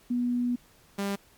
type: tone pair in turn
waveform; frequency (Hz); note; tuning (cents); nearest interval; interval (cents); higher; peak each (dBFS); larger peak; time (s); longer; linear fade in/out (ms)
sine / sawtooth; 244 / 199.27; B3 / G3; -21 / +29; major third; 350; first; -24 / -24; neither; 0.1-0.56 / 0.98-1.16; first; 10
effects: pink hiss -59 dBFS RMS until 1.37 s + MP3 96 kbps